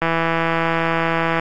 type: click train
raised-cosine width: 0.5 ms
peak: -4 dBFS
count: 228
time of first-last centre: 0.02-1.396 s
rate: 165 Hz
effects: AAC 64 kbps